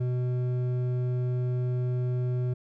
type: tone with hard clipping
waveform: sine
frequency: 124.9 Hz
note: B2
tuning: 20 cents sharp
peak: -27 dBFS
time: 0-2.54 s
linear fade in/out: 10 ms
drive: 8 dB
effects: none